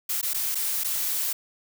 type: noise with dropouts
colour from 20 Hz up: blue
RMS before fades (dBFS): -27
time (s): 0.09-1.33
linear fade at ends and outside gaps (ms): 5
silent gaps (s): 0.214-0.228 / 0.335-0.343 / 0.547-0.553 / 0.837-0.844
effects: none